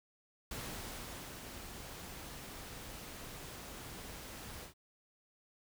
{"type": "noise with ADSR envelope", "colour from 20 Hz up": "pink", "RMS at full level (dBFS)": -43, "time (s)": [0.51, 4.74], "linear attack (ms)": 3, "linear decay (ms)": 830, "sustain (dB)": -5, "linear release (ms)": 110, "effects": []}